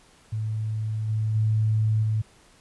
sine tone with level steps, 108.9 Hz, A2, 17 cents flat, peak -25 / -22 / -19 / -21 dBFS, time 0.32-2.22 s, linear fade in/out 10 ms, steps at 1.08 / 1.34 / 2.02 s, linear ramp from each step 20 ms, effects pink hiss -56 dBFS RMS until 2.6 s + resampled to 24000 Hz

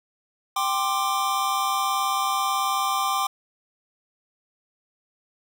square chord, G suspended fourth, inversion none, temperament equal with one note detuned, 784 / 1046.5 / 1184.9 Hz, G5 / C6 / D6, 0 / 0 / +15 cents, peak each -28 / -28 / -26 dBFS, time 0.56-3.27 s, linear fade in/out 5 ms, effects none

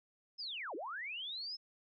sine linear two-way sweep, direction down then up, 5280 to 288.3 to 5280 Hz, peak -40 dBFS, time 0.38-1.57 s, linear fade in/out 20 ms, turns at 0.75 s, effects none

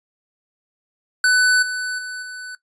square tone with level steps, 1500 Hz, F#6, 23 cents sharp, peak -13 / -23 / -28 / -31 dBFS, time 1.24-2.55 s, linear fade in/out 2 ms, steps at 1.62 / 1.98 / 2.22 s, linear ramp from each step 10 ms, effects noise-tail reverb RT60 0.1 s tail -17 dB re dry + resampled to 24000 Hz

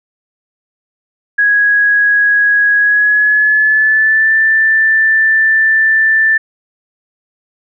sine tone with pitch glide, 1661.2 to 1770.2 Hz, G#6 to A6, 0 to +10 cents, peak -7 dBFS, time 1.38-6.38 s, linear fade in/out 10 ms, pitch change +110 cents, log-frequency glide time 2.77-4.33 s, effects none

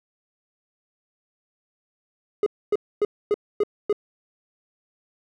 triangle tone bursts, 415.3 Hz, G#4, in tune, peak -15 dBFS, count 6, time 2.43-3.928 s, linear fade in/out 2 ms, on 33 ms, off 260 ms, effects none

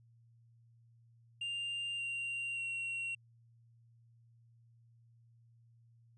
triangle tone with pitch steps, 2794 / 2767 / 2740 Hz, F7 / F7 / F7, 0 / -17 / -34 cents, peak -35 dBFS, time 1.41-3.15 s, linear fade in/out 5 ms, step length 580 ms, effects added 116 Hz sine -62 dBFS peak until 6.17 s + resampled to 24000 Hz

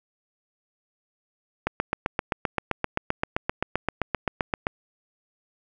click train, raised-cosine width 0.5 ms, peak -8 dBFS, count 24, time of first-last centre 1.67-4.669 s, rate 7.67 Hz, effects none

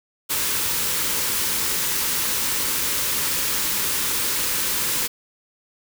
white band-stop noise, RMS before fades -23 dBFS, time 0.29-5.08 s, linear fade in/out 20 ms, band 580 to 830 Hz, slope 96 dB/octave, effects none

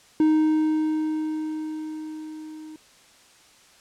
triangle tone with level ramp, 311.1 Hz, D#4, in tune, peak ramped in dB -13 to -36 dBFS, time 0.2-2.76 s, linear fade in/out 2 ms, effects white hiss -54 dBFS RMS until 3.8 s + low-pass 8000 Hz 12 dB/octave

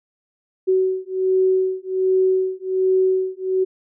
sine beating tone pair, 375 / 376.3 Hz, F#4 / F#4, +23 / +29 cents, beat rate 1.3 Hz, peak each -19 dBFS, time 0.67-3.65 s, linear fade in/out 20 ms, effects none

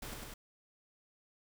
pink noise with echo, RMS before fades -44 dBFS, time 0.02-0.14 s, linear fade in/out 5 ms, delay 100 ms, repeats 2, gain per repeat -2 dB, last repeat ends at 0.34 s, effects none

